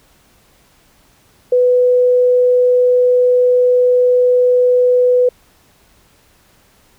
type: tone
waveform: sine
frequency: 496.7 Hz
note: B4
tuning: 10 cents sharp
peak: -8 dBFS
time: 1.52-5.29 s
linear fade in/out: 5 ms
effects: pink hiss -52 dBFS RMS until 6.98 s